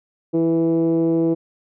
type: tone with low-pass filter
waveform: 10% pulse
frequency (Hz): 164.81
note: E3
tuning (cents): 0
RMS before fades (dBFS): -18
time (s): 0.33-1.35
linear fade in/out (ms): 20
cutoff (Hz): 390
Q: 6.7
effects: none